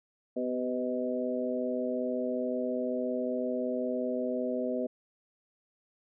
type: harmonic tone with a mistuned harmonic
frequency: 125.4 Hz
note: B2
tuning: 27 cents sharp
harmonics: 2 / 3 / 4 / 5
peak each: -33 / -37 / -34 / -35 dBFS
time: 0.36-4.87 s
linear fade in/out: 10 ms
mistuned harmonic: 3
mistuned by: +36 cents
effects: none